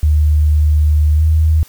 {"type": "tone with pitch glide", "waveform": "sine", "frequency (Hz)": [75.7, 78.78], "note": ["D#2", "D#2"], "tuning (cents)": [-47, 22], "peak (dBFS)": -8, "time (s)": [0.03, 1.63], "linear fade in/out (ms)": 0, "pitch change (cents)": 69, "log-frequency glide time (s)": [1.16, 1.22], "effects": ["white hiss -44 dBFS RMS until 1.68 s"]}